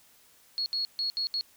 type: tone bursts at uneven times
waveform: sine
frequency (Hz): 4329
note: C#8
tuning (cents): -42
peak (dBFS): -27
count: 5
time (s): 0.58-0.66 / 0.73-0.85 / 0.99-1.1 / 1.17-1.27 / 1.34-1.41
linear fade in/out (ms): 0
effects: white hiss -60 dBFS RMS until 1.56 s